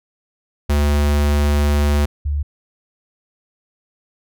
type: tone pair in turn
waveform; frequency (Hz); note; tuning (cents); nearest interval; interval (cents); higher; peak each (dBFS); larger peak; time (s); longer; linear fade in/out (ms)
square / sine; 73 / 72.64; D2 / D2; -10 / -18; unison; 8; first; -14 / -17; first; 0.69-2.06 / 2.25-2.43; first; 10
effects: none